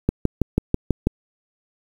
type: click train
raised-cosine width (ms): 3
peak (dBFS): -4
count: 7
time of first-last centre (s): 0.09-1.07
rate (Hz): 6.12
effects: 7-bit